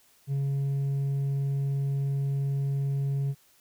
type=tone with hard clipping; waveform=triangle; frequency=138.59 Hz; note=C#3; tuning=in tune; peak=-24 dBFS; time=0.27-3.35 s; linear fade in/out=50 ms; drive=1 dB; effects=white hiss -62 dBFS RMS until 3.6 s